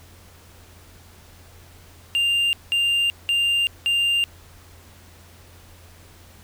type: tone bursts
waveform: triangle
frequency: 2794 Hz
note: F7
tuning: in tune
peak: -16 dBFS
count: 4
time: 2.15-4.24 s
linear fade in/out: 0 ms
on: 380 ms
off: 190 ms
effects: added 86 Hz sine -48 dBFS peak until 6.43 s + pink hiss -50 dBFS RMS until 6.43 s